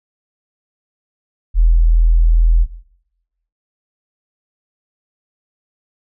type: tone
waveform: sine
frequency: 41.2 Hz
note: E1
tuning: in tune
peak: -7 dBFS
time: 1.54-2.67 s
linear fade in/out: 50 ms
effects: noise-tail reverb RT60 0.9 s tail -17 dB re dry